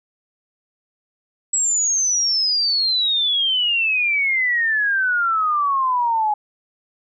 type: exponential sweep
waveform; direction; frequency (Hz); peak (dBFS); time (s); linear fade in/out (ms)
sine; down; 7800 to 830.6; -16; 1.53-6.34; 5
effects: none